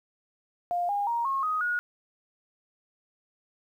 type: tone with pitch steps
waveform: sine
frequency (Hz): 703 / 812.2 / 938.4 / 1084.2 / 1252.6 / 1447.2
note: F5 / G#5 / A#5 / C#6 / D#6 / F#6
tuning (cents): +11 / -39 / +11 / -39 / +11 / -39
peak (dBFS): -25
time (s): 0.71-1.79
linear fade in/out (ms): 0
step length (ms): 180
effects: 10-bit